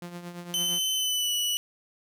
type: tone with tremolo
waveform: sawtooth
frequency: 174.61 Hz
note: F3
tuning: in tune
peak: -31 dBFS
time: 0.02-0.79 s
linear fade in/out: 2 ms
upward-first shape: triangle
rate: 8.8 Hz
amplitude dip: 65%
type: tone with pitch glide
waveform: sawtooth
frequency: 3052 to 2948 Hz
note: G7 to F#7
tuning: -47 to -7 cents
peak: -22 dBFS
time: 0.54-1.57 s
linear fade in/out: 0 ms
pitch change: -60 cents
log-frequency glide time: 0.95-1.33 s
effects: none